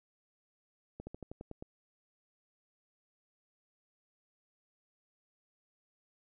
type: slowing click train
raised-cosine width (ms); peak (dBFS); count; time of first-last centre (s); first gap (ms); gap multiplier
2; -30; 8; 1-1.625; 70; 1.08
effects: none